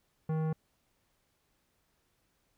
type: tone with tanh clipping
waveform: sine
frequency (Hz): 157.8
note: D#3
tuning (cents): +25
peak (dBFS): -31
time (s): 0.29-0.53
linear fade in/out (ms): 5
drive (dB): 15
effects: pink hiss -75 dBFS RMS until 2.57 s